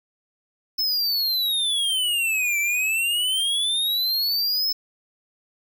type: exponential two-way sweep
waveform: square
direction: down then up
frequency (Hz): 5274 to 2315 to 5274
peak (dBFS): -21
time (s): 0.78-4.73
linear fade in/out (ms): 10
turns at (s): 2.59
effects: none